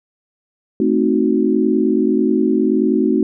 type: chord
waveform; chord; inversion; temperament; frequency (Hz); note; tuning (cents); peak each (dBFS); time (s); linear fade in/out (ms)
sine; A diminished seventh; none; equal; 220 / 261.6 / 311.1 / 370; A3 / C4 / Eb4 / Gb4; 0 / 0 / 0 / 0; -18; 0.8-3.23; 2
effects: none